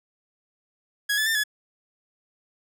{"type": "tone with pitch steps", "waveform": "sawtooth", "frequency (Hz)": [1664, 1734, 1794, 1699], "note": ["G#6", "A6", "A6", "G#6"], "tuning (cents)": [3, -26, 33, 39], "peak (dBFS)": -18, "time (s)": [1.09, 1.438], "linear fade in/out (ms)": 10, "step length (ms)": 87, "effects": []}